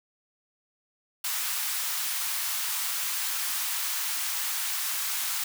white high-pass noise, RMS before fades -30 dBFS, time 1.24-5.44 s, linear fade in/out 5 ms, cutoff 900 Hz, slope 24 dB/octave, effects none

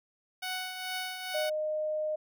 10% pulse tone with tremolo, 742 Hz, F#5, 5 cents sharp, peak -24 dBFS, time 0.42-1.5 s, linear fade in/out 10 ms, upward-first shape triangle, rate 2.3 Hz, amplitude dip 55%
sine tone, 615 Hz, D#5, 20 cents flat, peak -29 dBFS, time 1.34-2.16 s, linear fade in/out 10 ms
effects none

